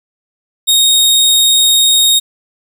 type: tone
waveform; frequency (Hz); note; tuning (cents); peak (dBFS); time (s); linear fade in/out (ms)
sawtooth; 3729; A#7; 0; -4; 0.67-2.2; 20
effects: 7-bit